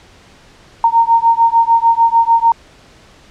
sine beating tone pair, 918 / 924.7 Hz, A#5 / A#5, -27 / -14 cents, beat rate 6.7 Hz, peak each -11 dBFS, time 0.84-2.52 s, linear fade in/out 2 ms, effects pink hiss -44 dBFS RMS until 3.3 s + low-pass 6000 Hz 12 dB/octave

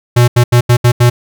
square tone bursts at uneven times, 121.3 Hz, B2, 31 cents flat, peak -5 dBFS, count 6, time 0.16-0.28 / 0.36-0.44 / 0.52-0.61 / 0.69-0.77 / 0.84-0.92 / 1-1.1 s, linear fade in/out 10 ms, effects none

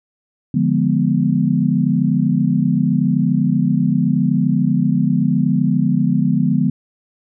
sine chord, D diminished seventh, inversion none, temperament equal, 146.83 / 174.61 / 207.7 / 246.9 Hz, D3 / F3 / Ab3 / Cb4, 0 / 0 / 0 / 0 cents, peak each -19 / -18 / -19 / -18 dBFS, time 0.54-6.7 s, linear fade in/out 5 ms, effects none

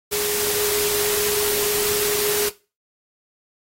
sine tone in noise, 415.3 Hz, G#4, in tune, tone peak -24 dBFS, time 0.11-2.5 s, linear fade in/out 20 ms, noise white, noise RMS -23 dBFS, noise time 0.11-2.5 s, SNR -4 dB, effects noise-tail reverb RT60 0.3 s tail -18 dB re dry + AAC 48 kbps

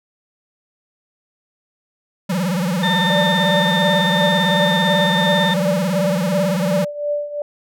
square tone with vibrato, 180.4 Hz, F#3, 44 cents flat, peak -18 dBFS, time 2.29-6.85 s, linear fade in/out 10 ms, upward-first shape sine, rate 18 Hz, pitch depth 170 cents each way
harmonic tone, 901 Hz, A5, 41 cents sharp, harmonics 1 / 2 / 4, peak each -21 / -21 / -21 dBFS, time 2.83-5.54 s, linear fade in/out 5 ms
sine tone with tremolo, 586 Hz, D5, 4 cents flat, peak -16 dBFS, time 3.1-7.42 s, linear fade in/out 2 ms, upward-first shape triangle, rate 2.8 Hz, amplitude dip 80%
effects none

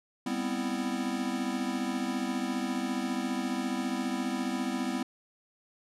square chord, C major seventh, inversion second, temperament equal with one note detuned, 198.73 / 246.9 / 261.6 / 329.6 Hz, G3 / B3 / C4 / E4, +24 / 0 / 0 / 0 cents, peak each -38 / -34 / -36 / -38 dBFS, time 0.26-5.03 s, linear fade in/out 5 ms, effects low-pass 10000 Hz 12 dB/octave

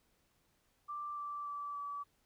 sine tone with pitch steps, 1177 / 1167.5 / 1158.1 / 1148.8 Hz, D6 / D6 / D6 / D6, +3 / -11 / -25 / -39 cents, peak -39 dBFS, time 0.88-2.04 s, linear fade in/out 20 ms, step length 290 ms, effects pink hiss -75 dBFS RMS until 2.25 s

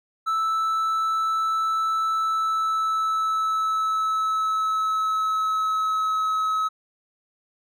triangle tone with pitch glide, 1316 to 1284.5 Hz, E6 to E6, -3 to -45 cents, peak -19 dBFS, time 0.26-6.69 s, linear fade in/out 20 ms, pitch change -42 cents, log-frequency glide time 2.11-6.32 s, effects none

